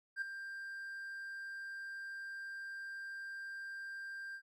triangle tone with ADSR envelope, 1587 Hz, G6, 21 cents sharp, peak -30 dBFS, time 0.16-4.42 s, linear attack 57 ms, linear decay 6 ms, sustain -11 dB, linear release 72 ms, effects tanh soft clip ceiling -30 dBFS

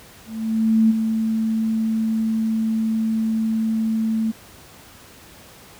sine tone with ADSR envelope, 222 Hz, A3, 16 cents sharp, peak -11 dBFS, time 0.25-4.32 s, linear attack 650 ms, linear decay 20 ms, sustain -7 dB, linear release 18 ms, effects pink hiss -45 dBFS RMS until 5.79 s + high-pass 60 Hz 12 dB/octave

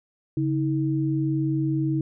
sine tone pair together, 140 / 318.4 Hz, C#3 / D#4, +18 / +40 cents, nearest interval octave + major second, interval 1422 cents, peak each -24 dBFS, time 0.37-2.01 s, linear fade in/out 2 ms, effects none

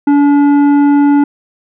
triangle tone with tanh clipping, 286.7 Hz, D4, 42 cents flat, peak -7 dBFS, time 0.07-1.24 s, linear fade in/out 5 ms, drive 14 dB, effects none

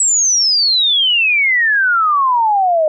sine exponential sweep, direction down, 7920 to 606 Hz, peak -10 dBFS, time 0-2.88 s, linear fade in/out 2 ms, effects none

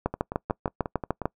two click trains, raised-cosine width 1 ms, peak -17 / -10 dBFS, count 7 / 9, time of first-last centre 0.14-1.217 / 0.06-1.256 s, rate 5.57 / 6.69 Hz, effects noise-tail reverb RT60 0.1 s tail -25 dB re dry

